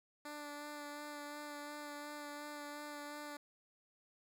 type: tone with vibrato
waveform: 10% pulse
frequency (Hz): 293.7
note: D4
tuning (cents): 0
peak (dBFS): -37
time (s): 0.25-3.37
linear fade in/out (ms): 5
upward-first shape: sine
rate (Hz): 2.8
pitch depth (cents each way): 16
effects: none